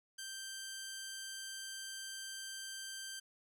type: tone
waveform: 10% pulse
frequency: 1568 Hz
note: G6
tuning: in tune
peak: -35 dBFS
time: 0.18-3.2 s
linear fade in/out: 10 ms
effects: none